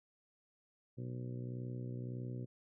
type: harmonic tone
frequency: 61.74 Hz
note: B1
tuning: in tune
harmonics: 2 / 3 / 4 / 5 / 6 / 7 / 8 / 9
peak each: -41 / -51 / -49 / -54 / -52 / -63 / -57 / -62 dBFS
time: 0.97-2.46 s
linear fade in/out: 20 ms
effects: none